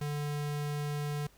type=tone; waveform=square; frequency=146.83 Hz; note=D3; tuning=in tune; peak=-33 dBFS; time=0.01-1.27 s; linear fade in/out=5 ms; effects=added 50 Hz sine -61 dBFS peak until 1.37 s + pink hiss -63 dBFS RMS until 1.37 s